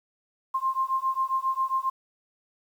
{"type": "beating tone pair", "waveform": "sine", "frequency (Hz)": [1054, 1061.4], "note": ["C6", "C6"], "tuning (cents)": [12, 24], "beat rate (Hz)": 7.4, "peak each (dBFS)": -27, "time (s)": [0.54, 1.9], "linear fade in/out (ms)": 10, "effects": ["9-bit"]}